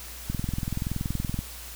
click train, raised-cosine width 5 ms, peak -16 dBFS, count 24, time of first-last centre 0.3-1.39 s, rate 21.1 Hz, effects added 60 Hz sine -43 dBFS peak until 1.75 s + white hiss -42 dBFS RMS until 1.75 s

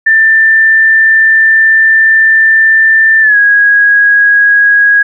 sine tone with pitch glide, 1781 to 1652.2 Hz, A6 to G#6, +21 to -9 cents, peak -3 dBFS, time 0.06-5.03 s, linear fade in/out 10 ms, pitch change -130 cents, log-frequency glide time 3.21-3.37 s, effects none

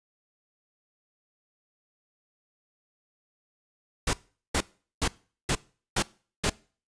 pink noise bursts, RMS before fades -25 dBFS, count 6, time 4.07-6.498 s, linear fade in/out 5 ms, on 63 ms, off 410 ms, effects noise-tail reverb RT60 0.4 s tail -22 dB re dry + resampled to 22050 Hz

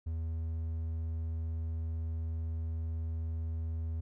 triangle tone, 81.1 Hz, E2, 28 cents flat, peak -31 dBFS, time 0.06-4.01 s, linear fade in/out 10 ms, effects none

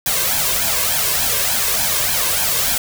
white noise with flanger, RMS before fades -18 dBFS, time 0.06-2.78 s, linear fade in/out 2 ms, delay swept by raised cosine 1.2 to 1.93 ms, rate 3.4 Hz, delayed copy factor +0.7, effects none

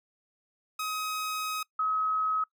sawtooth / sine tone pair in turn, 1265 / 1276 Hz, D#6 / D#6, +28 / +43 cents, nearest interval unison, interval 15 cents, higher second, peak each -27 / -25 dBFS, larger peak second, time 0.79-1.63 / 1.79-2.44 s, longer first, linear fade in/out 5 ms, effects noise-tail reverb RT60 0.1 s tail -23 dB re dry

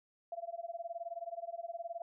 sine tone with tremolo, 680 Hz, F5, 46 cents flat, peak -36 dBFS, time 0.32-2.02 s, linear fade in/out 2 ms, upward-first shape sine, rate 19 Hz, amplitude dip 95%, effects none

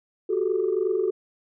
sine tone cluster, 364.1 / 386.7 / 434.8 Hz, F#4 / G4 / A4, -28 / -24 / -21 cents, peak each -25 dBFS, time 0.29-1.11 s, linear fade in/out 10 ms, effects tanh soft clip ceiling -14 dBFS

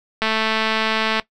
click train, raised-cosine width 0.3 ms, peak -4 dBFS, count 216, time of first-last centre 0.22-1.197 s, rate 220 Hz, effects noise-tail reverb RT60 0.1 s tail -18 dB re dry

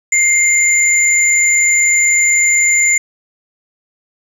sine tone pair together, 2100 / 7064 Hz, C7 / A8, +6 / +6 cents, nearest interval octave + major sixth, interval 2100 cents, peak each -11 dBFS, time 0.12-2.98 s, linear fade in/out 5 ms, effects tanh soft clip ceiling -1 dBFS + 7-bit

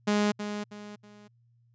sawtooth tone with echo, 207.7 Hz, G#3, in tune, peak -19 dBFS, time 0.07-0.32 s, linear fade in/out 10 ms, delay 320 ms, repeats 3, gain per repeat -9 dB, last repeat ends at 1.28 s, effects added 118 Hz sine -61 dBFS peak until 1.74 s + resampled to 16000 Hz

